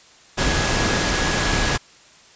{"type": "tone in noise", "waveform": "sine", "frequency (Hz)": 1671, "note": "G#6", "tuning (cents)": 10, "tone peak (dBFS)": -28, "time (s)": [0.37, 1.78], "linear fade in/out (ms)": 20, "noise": "pink", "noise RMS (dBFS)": -20, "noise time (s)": [0.37, 1.78], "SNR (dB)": -11, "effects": ["white hiss -49 dBFS RMS until 2.35 s", "resampled to 16000 Hz"]}